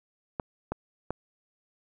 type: clicks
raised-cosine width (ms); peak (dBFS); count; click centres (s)
1; -16; 3; 0.398 / 0.72 / 1.106
effects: none